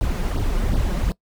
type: noise with flanger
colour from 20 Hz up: brown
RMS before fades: -21 dBFS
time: 0.01-1.12 s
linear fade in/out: 0 ms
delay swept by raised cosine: 0.2 to 5.7 ms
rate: 2.7 Hz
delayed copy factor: +0.9
effects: noise-tail reverb RT60 0.1 s tail -21 dB re dry